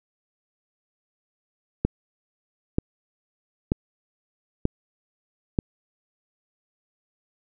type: click train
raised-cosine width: 3 ms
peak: -7 dBFS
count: 5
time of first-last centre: 1.85-5.588 s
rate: 1.07 Hz
effects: none